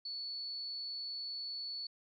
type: tone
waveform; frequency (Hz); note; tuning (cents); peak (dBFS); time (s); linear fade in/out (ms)
sine; 4435; C#8; 0; -39; 0.05-1.87; 5
effects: none